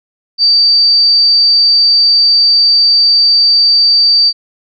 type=tone; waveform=sine; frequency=4634 Hz; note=D8; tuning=24 cents flat; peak=-5 dBFS; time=0.38-4.33 s; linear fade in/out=50 ms; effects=none